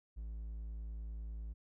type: tone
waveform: triangle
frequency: 55 Hz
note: A1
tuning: in tune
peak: -39 dBFS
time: 0.16-1.54 s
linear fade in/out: 20 ms
effects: none